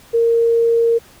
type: tone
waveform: sine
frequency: 462.9 Hz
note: A#4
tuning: 12 cents flat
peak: -11 dBFS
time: 0.13-0.99 s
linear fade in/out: 20 ms
effects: pink hiss -46 dBFS RMS until 1.2 s